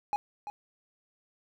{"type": "tone with echo", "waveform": "triangle", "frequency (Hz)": 830.6, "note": "G#5", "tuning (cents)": 0, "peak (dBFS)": -24, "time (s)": [0.13, 0.16], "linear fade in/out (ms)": 0, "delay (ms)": 340, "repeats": 1, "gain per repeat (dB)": -10, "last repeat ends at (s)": 0.5, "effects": []}